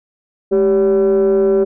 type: tone with frequency modulation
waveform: sine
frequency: 390 Hz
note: G4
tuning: 9 cents flat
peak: -8 dBFS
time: 0.51-1.65 s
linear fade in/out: 20 ms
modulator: 179 Hz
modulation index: 0.61
effects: tanh soft clip ceiling -8 dBFS